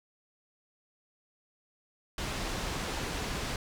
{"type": "low-pass noise", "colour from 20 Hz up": "pink", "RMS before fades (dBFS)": -35, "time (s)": [2.18, 3.56], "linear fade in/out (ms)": 2, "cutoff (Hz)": 6800, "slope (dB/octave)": 12, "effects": []}